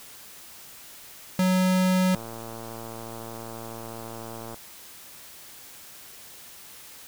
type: tone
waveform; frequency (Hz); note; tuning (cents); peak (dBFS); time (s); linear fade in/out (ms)
square; 185; F#3; 0; -20; 1.39-2.15; 2
type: click train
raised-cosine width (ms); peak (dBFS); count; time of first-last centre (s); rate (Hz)
1; -25; 275; 2.14-4.544; 114
effects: white hiss -46 dBFS RMS until 7.07 s